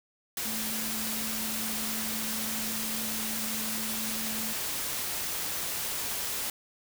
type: tone in noise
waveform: sine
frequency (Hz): 220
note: A3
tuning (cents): 0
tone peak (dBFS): -38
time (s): 0.45-4.53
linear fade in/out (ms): 2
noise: white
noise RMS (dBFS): -33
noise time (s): 0.37-6.5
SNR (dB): -8
effects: none